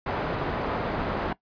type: low-pass noise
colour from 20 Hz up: white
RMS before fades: -29 dBFS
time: 0.06-1.33 s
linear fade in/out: 5 ms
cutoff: 920 Hz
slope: 12 dB/octave
effects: noise-tail reverb RT60 0.1 s tail -19 dB re dry + resampled to 11025 Hz